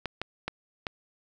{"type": "clicks", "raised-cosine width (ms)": 0.3, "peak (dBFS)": -15, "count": 4, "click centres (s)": [0.057, 0.216, 0.48, 0.868], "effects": []}